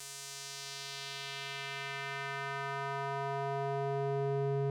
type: tone with band-pass filter sweep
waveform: square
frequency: 138.59 Hz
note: C#3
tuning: in tune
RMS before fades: -37 dBFS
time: 0-4.7 s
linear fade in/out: 2 ms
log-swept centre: 8200 to 330 Hz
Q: 1.3
effects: none